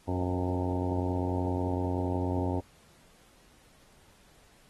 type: harmonic tone with a mistuned harmonic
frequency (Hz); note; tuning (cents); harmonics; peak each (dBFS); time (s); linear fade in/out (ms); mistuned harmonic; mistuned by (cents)
90.6; F#2; -36; 1 / 2 / 3 / 4 / 5 / 6 / 7 / 8 / 9 / 10; -31 / -39 / -33 / -37 / -41 / -43 / -42 / -46 / -43 / -42; 0.07-2.61; 20; 6; -17
effects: pink hiss -61 dBFS RMS until 4.69 s + AAC 32 kbps